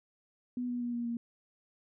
sine tone with pitch steps, 246.9 / 243.8 / 240.7 / 237.7 / 234.7 Hz, B3 / B3 / B3 / A#3 / A#3, 0 / -22 / -44 / +34 / +12 cents, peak -32 dBFS, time 0.57-1.17 s, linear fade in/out 2 ms, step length 120 ms, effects none

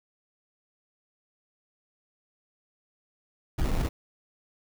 brown noise with sample-and-hold, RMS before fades -26 dBFS, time 3.58-3.89 s, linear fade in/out 10 ms, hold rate 1575 Hz, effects none

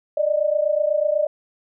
sine tone pair together, 587.3 / 615.4 Hz, D5 / D#5, 0 / -19 cents, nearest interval minor second, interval 81 cents, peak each -20 dBFS, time 0.17-1.27 s, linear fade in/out 5 ms, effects none

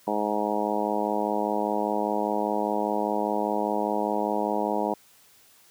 harmonic tone, 105 Hz, G#2, 19 cents sharp, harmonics 2 / 3 / 4 / 5 / 6 / 7 / 8 / 9, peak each -32 / -32 / -32 / -32 / -32 / -32 / -32 / -32 dBFS, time 0.07-4.94 s, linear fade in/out 5 ms, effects white hiss -57 dBFS RMS until 5.7 s + high-pass 60 Hz 12 dB/octave

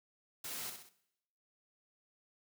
white noise with echo, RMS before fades -43 dBFS, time 0.44-0.7 s, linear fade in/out 5 ms, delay 64 ms, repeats 3, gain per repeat -6 dB, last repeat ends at 0.892 s, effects noise-tail reverb RT60 0.8 s tail -18 dB re dry + high-pass 100 Hz 12 dB/octave

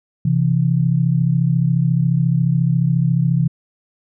sine tone pair together, 131.67 / 165.9 Hz, C3 / E3, +11 / +11 cents, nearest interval major third, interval 400 cents, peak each -16 dBFS, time 0.25-3.48 s, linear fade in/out 5 ms, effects none

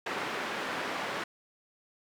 white band-pass noise, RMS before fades -35 dBFS, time 0.06-1.24 s, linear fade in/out 5 ms, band 210 to 1800 Hz, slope 12 dB/octave, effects none

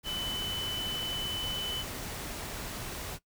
sine tone in noise, 3009 Hz, F#7, 28 cents sharp, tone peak -32 dBFS, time 0.04-1.85 s, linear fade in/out 50 ms, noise pink, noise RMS -39 dBFS, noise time 0.03-3.19 s, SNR +4 dB, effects noise-tail reverb RT60 0.1 s tail -18 dB re dry

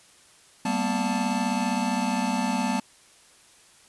square tone cluster, 194.8 / 230.4 / 249.9 / 880 Hz, G3 / A#3 / B3 / A5, -11 / -20 / +21 / 0 cents, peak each -30 dBFS, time 0.65-2.8 s, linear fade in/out 5 ms, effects white hiss -55 dBFS RMS until 3.88 s + resampled to 24000 Hz

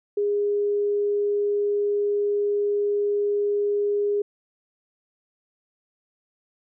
sine tone, 410 Hz, G#4, 22 cents flat, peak -20 dBFS, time 0.17-4.22 s, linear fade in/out 5 ms, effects none

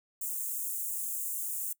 white high-pass noise, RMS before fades -35 dBFS, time 0.21-1.73 s, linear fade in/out 5 ms, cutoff 7100 Hz, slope 48 dB/octave, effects noise-tail reverb RT60 0.1 s tail -23 dB re dry

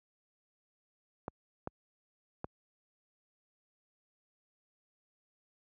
clicks, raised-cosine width 1 ms, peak -23 dBFS, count 3, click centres 1.281 / 1.674 / 2.444 s, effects high-pass 60 Hz 12 dB/octave

